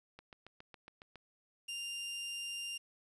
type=click train; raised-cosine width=0.3 ms; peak=-35 dBFS; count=8; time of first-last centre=0.19-1.157 s; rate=7.24 Hz
type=tone; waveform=sawtooth; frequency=2794 Hz; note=F7; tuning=in tune; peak=-36 dBFS; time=1.68-2.78 s; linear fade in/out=10 ms
effects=resampled to 24000 Hz + 11-bit